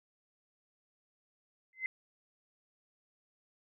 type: tone with exponential growth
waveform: sine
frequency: 2059 Hz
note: C7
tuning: 28 cents flat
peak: -28 dBFS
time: 1.73-1.86 s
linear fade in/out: 1 ms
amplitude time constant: 27 ms
effects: none